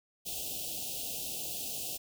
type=band-stop noise; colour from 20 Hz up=white; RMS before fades=-38 dBFS; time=0.25-1.98 s; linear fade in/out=20 ms; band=800 to 2600 Hz; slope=96 dB/octave; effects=none